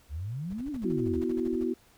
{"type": "exponential two-way sweep", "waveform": "sine", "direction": "up then down", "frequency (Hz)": [66.8, 307, 66.8], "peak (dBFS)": -32, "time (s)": [0.09, 1.23], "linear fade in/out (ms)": 50, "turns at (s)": 0.7}
{"type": "noise bursts", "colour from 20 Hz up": "brown", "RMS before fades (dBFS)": -42, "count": 15, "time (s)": [0.5, 1.639], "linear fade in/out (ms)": 5, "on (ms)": 33, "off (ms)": 46}
{"type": "chord", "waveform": "sine", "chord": "B suspended fourth", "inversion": "none", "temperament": "equal with one note detuned", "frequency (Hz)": [246.9, 329.6, 373], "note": ["B3", "E4", "F#4"], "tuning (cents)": [0, 0, 14], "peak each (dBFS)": -31, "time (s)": [0.84, 1.74], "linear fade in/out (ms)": 10}
{"effects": ["pink hiss -61 dBFS RMS until 1.97 s"]}